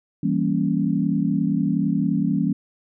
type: chord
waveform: sine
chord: E diminished seventh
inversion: none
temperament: equal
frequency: 164.81 / 196 / 233.1 / 277.2 Hz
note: E3 / G3 / Bb3 / Db4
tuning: 0 / 0 / 0 / 0 cents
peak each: -24 / -23 / -25 / -24 dBFS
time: 0.23-2.53 s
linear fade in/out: 5 ms
effects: none